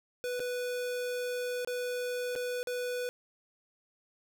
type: tone with dropouts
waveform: square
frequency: 493.9 Hz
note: B4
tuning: in tune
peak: -33 dBFS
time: 0.24-3.09 s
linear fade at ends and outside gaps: 0 ms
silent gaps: 0.395-0.402 / 1.648-1.674 / 2.353-2.36 / 2.63-2.672 s
effects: none